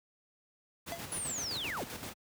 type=noise with tremolo; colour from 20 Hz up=pink; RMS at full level=-41 dBFS; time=0.86-2.14 s; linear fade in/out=20 ms; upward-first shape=square; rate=7.7 Hz; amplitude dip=45%
type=tone with exponential decay; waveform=square; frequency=676 Hz; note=E5; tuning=43 cents sharp; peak=-35 dBFS; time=0.92-1.08 s; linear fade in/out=1 ms; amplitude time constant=33 ms
type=linear sweep; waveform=sine; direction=down; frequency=10180 to 164.81 Hz; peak=-35 dBFS; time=1.12-1.84 s; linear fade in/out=0 ms
effects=high-pass 80 Hz 12 dB/octave